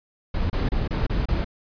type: noise bursts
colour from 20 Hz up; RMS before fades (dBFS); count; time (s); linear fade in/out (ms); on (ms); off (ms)
brown; -23; 6; 0.34-1.445; 5; 160; 29
effects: resampled to 11025 Hz